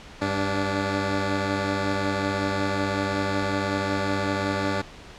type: tone pair together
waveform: 10% pulse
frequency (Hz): 98.6 / 290.4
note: G2 / D4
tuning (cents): +11 / -19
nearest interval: octave + perfect fifth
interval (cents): 1870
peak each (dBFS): -18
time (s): 0.21-4.82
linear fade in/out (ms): 10
effects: pink hiss -44 dBFS RMS until 5.18 s + low-pass 5000 Hz 12 dB/octave